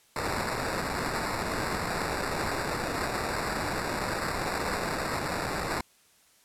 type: noise with sample-and-hold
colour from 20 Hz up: violet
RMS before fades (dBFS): -31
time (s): 0.16-5.81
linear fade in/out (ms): 2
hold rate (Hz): 3150
effects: white hiss -62 dBFS RMS until 6.44 s + low-pass 12000 Hz 12 dB/octave